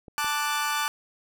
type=clicks; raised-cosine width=2 ms; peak=-30 dBFS; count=2; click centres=0.082 / 0.245 s
type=chord; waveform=sawtooth; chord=D major; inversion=second; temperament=equal; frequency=880 / 1174.7 / 1480 Hz; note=A5 / D6 / F#6; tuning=0 / 0 / 0 cents; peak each=-26 / -25 / -27 dBFS; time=0.18-0.88 s; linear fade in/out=0 ms
effects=none